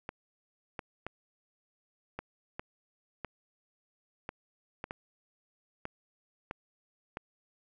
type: clicks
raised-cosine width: 0.5 ms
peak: -22 dBFS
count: 12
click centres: 0.091 / 0.792 / 1.066 / 2.19 / 2.595 / 3.247 / 4.291 / 4.841 / 4.909 / 5.854 / 6.511 / 7.171 s
effects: none